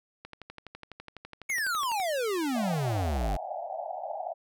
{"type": "click train", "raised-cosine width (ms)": 0.3, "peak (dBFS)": -26, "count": 22, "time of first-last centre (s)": [0.25, 2], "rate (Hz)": 12}
{"type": "exponential sweep", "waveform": "square", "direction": "down", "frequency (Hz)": [2249, 44.01], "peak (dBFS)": -28, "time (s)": [1.49, 3.37], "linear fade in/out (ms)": 10}
{"type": "band-pass noise", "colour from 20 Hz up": "pink", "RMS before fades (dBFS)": -36, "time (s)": [2.54, 4.34], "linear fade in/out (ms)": 20, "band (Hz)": [600, 820], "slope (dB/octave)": 96}
{"effects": []}